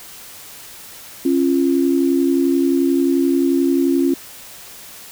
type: tone pair together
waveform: sine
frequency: 273.1 / 344.5 Hz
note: C#4 / F4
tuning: -26 / -24 cents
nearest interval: major third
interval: 402 cents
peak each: -15 / -17 dBFS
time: 1.25-4.14 s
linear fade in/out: 5 ms
effects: white hiss -38 dBFS RMS until 5.11 s